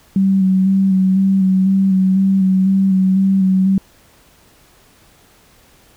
sine tone with vibrato, 190.7 Hz, G3, 47 cents flat, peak -10 dBFS, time 0.16-3.78 s, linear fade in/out 2 ms, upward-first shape square, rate 2 Hz, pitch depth 20 cents each way, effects pink hiss -50 dBFS RMS until 5.96 s

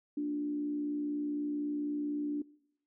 sine tone with frequency modulation, 293.7 Hz, D4, in tune, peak -31 dBFS, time 0.17-2.42 s, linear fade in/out 5 ms, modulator 64.1 Hz, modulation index 0.35, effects noise-tail reverb RT60 0.7 s tail -21 dB re dry

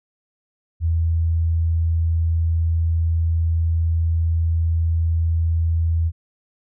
sine tone, 82.41 Hz, E2, in tune, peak -16 dBFS, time 0.8-6.12 s, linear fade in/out 50 ms, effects none

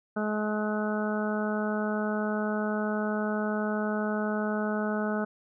harmonic tone, 212.2 Hz, G#3, 38 cents sharp, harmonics 1 / 2 / 3 / 4 / 5 / 6 / 7, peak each -29 / -34 / -34 / -39 / -45 / -38 / -37 dBFS, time 0.16-5.25 s, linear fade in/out 10 ms, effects none

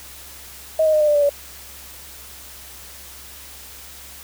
sine tone with pitch steps, 634 / 623.1 / 612.4 / 601.9 / 591.5 / 581.4 / 571.4 Hz, D#5 / D#5 / D#5 / D5 / D5 / D5 / D5, +32 / +2 / -28 / +42 / +12 / -18 / -48 cents, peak -13 dBFS, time 0.79-1.294 s, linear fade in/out 5 ms, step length 72 ms, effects added 67 Hz sine -47 dBFS peak until 4.23 s + white hiss -40 dBFS RMS until 4.23 s

